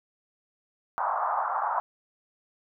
pink band-pass noise, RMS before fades -28 dBFS, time 0.98-1.8 s, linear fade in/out 0 ms, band 700 to 1300 Hz, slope 48 dB/octave, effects none

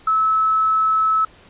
sine tone with quantisation, 1300 Hz, E6, 24 cents flat, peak -14 dBFS, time 0.07-1.25 s, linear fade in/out 5 ms, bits 7, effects pink hiss -48 dBFS RMS until 1.49 s + resampled to 8000 Hz

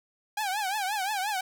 sawtooth tone with vibrato, 803 Hz, G5, 41 cents sharp, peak -24 dBFS, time 0.37-1.41 s, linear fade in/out 5 ms, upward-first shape triangle, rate 5.7 Hz, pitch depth 170 cents each way, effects none

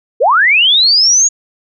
sine linear sweep, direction up, 401.6 to 6770 Hz, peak -6 dBFS, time 0.2-1.29 s, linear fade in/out 20 ms, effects none

